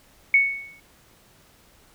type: tone with exponential decay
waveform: sine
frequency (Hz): 2217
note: C#7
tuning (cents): 0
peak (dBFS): -11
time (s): 0.34-0.8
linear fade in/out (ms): 2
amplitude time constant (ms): 100
effects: pink hiss -56 dBFS RMS until 1.94 s